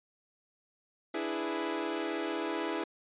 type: chord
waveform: sawtooth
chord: E dominant seventh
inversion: third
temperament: equal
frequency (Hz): 293.7 / 329.6 / 415.3 / 493.9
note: D4 / E4 / G#4 / B4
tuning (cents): 0 / 0 / 0 / 0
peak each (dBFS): -36 / -31 / -34 / -37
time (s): 1.14-2.84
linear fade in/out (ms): 5
effects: resampled to 8000 Hz